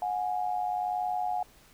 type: tone pair together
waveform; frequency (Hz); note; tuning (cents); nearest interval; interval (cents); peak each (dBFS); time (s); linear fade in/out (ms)
sine; 729.4 / 830.6; F#5 / G#5; -25 / 0; major second; 225; -29 / -33; 0.02-1.43; 2
effects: pink hiss -58 dBFS RMS until 1.73 s